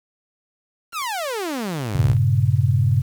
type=exponential sweep; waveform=sawtooth; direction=down; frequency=1431 to 54.4 Hz; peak=-20 dBFS; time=0.92-2.16 s; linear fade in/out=50 ms
type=clicks; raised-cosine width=0.3 ms; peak=-28 dBFS; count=3; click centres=0.93 / 1.02 / 2.167 s
type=chord; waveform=sine; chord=G diminished; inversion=none; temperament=equal with one note detuned; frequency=98 / 116.54 / 136.76 Hz; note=G2 / Bb2 / Db3; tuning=0 / 0 / -23 cents; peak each=-19 dBFS; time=1.95-3.02 s; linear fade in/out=5 ms
effects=8-bit